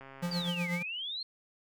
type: click train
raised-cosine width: 0.5 ms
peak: -34 dBFS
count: 65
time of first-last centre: 0.01-0.484 s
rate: 135 Hz
type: tone with tremolo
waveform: square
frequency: 174.61 Hz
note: F3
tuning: in tune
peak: -30 dBFS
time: 0.22-0.83 s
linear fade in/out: 10 ms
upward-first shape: triangle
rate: 8.2 Hz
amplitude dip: 70%
type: exponential two-way sweep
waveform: sine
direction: down then up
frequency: 4802 to 2010 to 4288 Hz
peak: -35 dBFS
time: 0.31-1.23 s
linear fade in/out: 5 ms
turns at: 0.7 s
effects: none